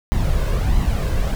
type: noise with flanger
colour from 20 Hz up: brown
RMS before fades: -18 dBFS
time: 0.12-1.35 s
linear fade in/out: 0 ms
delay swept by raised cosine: 1 to 1.94 ms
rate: 1.5 Hz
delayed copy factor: +0.55
effects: none